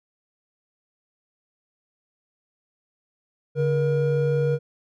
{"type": "tone pair together", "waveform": "triangle", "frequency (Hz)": [143.14, 475.4], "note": ["D3", "A#4"], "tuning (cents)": [-44, 34], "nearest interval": "octave + major sixth", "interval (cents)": 2078, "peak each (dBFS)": -20, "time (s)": [3.55, 4.59], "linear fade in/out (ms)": 50, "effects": []}